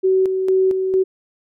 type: tone with tremolo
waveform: sine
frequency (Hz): 377.8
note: F#4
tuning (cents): +36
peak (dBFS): -12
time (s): 0.03-1.04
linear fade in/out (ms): 20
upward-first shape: square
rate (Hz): 2.2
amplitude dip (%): 45
effects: none